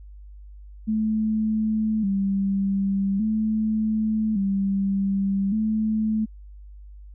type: tone with vibrato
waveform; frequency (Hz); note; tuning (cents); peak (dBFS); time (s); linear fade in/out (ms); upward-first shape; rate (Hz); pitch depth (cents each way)
sine; 206.5; G#3; -10; -20; 0.87-6.26; 20; square; 0.43; 90
effects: added 50 Hz sine -40 dBFS peak until 7.14 s